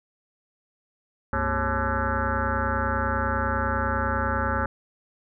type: tone with frequency modulation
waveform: sine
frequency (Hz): 705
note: F5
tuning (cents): +16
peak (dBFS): -22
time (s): 1.33-4.66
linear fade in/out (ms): 2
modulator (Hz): 160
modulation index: 5.5
effects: none